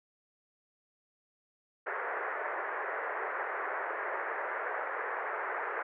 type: band-pass noise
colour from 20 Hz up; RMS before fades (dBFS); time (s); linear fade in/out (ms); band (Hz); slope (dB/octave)
white; -36; 1.86-5.83; 10; 390 to 1900; 48
effects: none